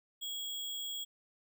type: tone with sample-and-hold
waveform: sine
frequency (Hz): 3322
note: G#7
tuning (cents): 0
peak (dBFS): -37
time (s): 0.21-1.05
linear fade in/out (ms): 20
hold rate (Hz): 11025
effects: none